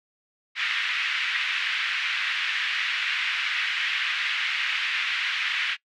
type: band-pass noise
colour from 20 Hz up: white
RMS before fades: -27 dBFS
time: 0.55-5.77 s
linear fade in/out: 50 ms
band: 1600 to 2900 Hz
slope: 24 dB/octave
effects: noise-tail reverb RT60 0.1 s tail -22 dB re dry